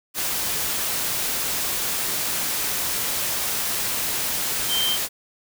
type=tone in noise; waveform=sine; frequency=3136 Hz; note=G7; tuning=in tune; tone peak=-21 dBFS; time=4.68-4.98 s; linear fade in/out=50 ms; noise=white; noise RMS=-25 dBFS; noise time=0.14-5.09 s; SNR=+1 dB; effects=none